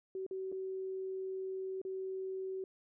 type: tone with dropouts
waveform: sine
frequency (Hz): 379.4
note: F#4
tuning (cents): +43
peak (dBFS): -37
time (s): 0.15-2.64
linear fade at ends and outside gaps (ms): 2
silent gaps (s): 0.265-0.31 / 0.518-0.524 / 1.816-1.85
effects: none